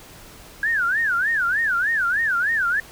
sine tone with vibrato, 1600 Hz, G6, 35 cents sharp, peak -18 dBFS, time 0.63-2.8 s, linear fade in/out 2 ms, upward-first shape sine, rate 3.3 Hz, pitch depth 260 cents each way, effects pink hiss -44 dBFS RMS until 2.91 s

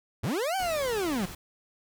40% pulse linear two-way sweep, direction up then down, 74.4 to 784 to 166.9 Hz, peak -26 dBFS, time 0.23-1.26 s, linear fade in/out 10 ms, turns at 0.56 s
pink noise, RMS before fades -42 dBFS, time 0.59-1.35 s, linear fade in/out 5 ms
effects none

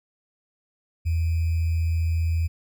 sine tone with sample-and-hold, 82.41 Hz, E2, in tune, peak -20 dBFS, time 1.05-2.48 s, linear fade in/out 20 ms, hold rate 2450 Hz, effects none

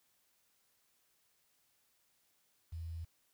sine tone with quantisation, 82.6 Hz, E2, 4 cents sharp, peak -40 dBFS, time 2.72-3.05 s, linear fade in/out 10 ms, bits 11, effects white hiss -75 dBFS RMS until 3.33 s

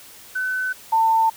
sine tone pair in turn, 1512 / 896.4 Hz, F#6 / A5, +37 / +32 cents, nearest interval major sixth, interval 905 cents, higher first, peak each -21 / -14 dBFS, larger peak second, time 0.35-0.73 / 0.92-1.3 s, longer neither, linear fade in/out 10 ms, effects white hiss -44 dBFS RMS until 1.36 s

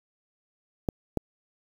clicks, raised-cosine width 2 ms, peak -12 dBFS, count 2, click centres 0.888 / 1.173 s, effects 7-bit

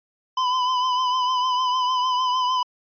square tone with vibrato, 1010 Hz, B5, 39 cents sharp, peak -20 dBFS, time 0.37-2.63 s, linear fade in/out 5 ms, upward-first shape triangle, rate 6.6 Hz, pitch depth 46 cents each way, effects resampled to 11025 Hz

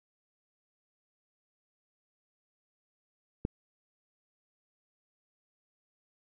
click, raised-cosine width 3 ms, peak -17 dBFS, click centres 3.451 s, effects none

